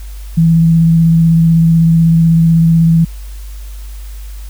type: tone with vibrato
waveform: sine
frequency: 164.81 Hz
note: E3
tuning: in tune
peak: -5 dBFS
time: 0.37-3.05 s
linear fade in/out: 10 ms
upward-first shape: square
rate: 16 Hz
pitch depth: 12 cents each way
effects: added 50 Hz sine -24 dBFS peak until 4.49 s + white hiss -41 dBFS RMS until 4.49 s

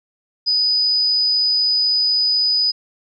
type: tone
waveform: sine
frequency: 4978 Hz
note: D#8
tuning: in tune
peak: -14 dBFS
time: 0.46-2.72 s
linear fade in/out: 20 ms
effects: none

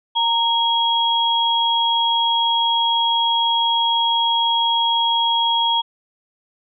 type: tone pair together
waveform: sine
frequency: 926 / 3300 Hz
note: A#5 / G#7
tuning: -12 / -12 cents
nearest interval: octave + minor seventh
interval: 2200 cents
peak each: -18 dBFS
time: 0.15-5.82 s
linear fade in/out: 20 ms
effects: none

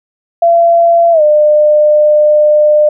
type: tone with pitch glide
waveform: sine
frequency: 679 to 601.4 Hz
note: F5 to D5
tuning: -49 to +41 cents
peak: -4 dBFS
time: 0.42-2.89 s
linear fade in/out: 5 ms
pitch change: -210 cents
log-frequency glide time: 1.12-1.22 s
effects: none

